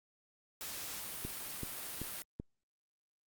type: noise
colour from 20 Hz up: white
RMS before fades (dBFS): -43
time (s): 0.61-2.22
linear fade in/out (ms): 0
type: click train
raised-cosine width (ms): 3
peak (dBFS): -27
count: 4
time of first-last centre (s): 1.25-2.399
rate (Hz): 2.61
effects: Opus 48 kbps